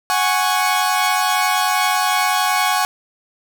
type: chord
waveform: sawtooth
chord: F# suspended second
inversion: none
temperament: equal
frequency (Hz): 740 / 830.6 / 1108.7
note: F#5 / G#5 / C#6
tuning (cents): 0 / 0 / 0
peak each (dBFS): -16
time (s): 0.1-2.85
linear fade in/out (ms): 0
effects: none